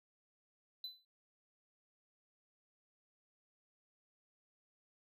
triangle tone with exponential decay, 4009 Hz, B7, 25 cents sharp, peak -38 dBFS, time 0.84-1.05 s, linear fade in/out 2 ms, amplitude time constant 45 ms, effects none

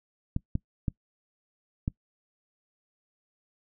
clicks, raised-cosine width 5 ms, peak -15 dBFS, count 4, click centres 0.364 / 0.554 / 0.882 / 1.879 s, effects noise-tail reverb RT60 0.1 s tail -23 dB re dry

